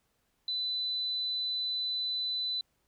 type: tone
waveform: sine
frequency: 4000 Hz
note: B7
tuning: 21 cents sharp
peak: -30 dBFS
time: 0.48-2.61 s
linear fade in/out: 2 ms
effects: pink hiss -75 dBFS RMS until 2.87 s